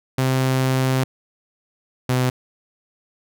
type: tone pair in turn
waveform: sawtooth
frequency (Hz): 130.81 / 127.23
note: C3 / C3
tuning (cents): 0 / -48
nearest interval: unison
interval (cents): 48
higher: first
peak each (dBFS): -13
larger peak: neither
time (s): 0.18-1.04 / 2.09-2.3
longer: first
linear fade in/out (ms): 5
effects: none